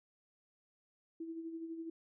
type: tone with tremolo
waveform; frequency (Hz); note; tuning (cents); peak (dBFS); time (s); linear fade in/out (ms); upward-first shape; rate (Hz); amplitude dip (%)
sine; 328.1; E4; -8; -39; 1.2-1.9; 5; sine; 12; 50
effects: none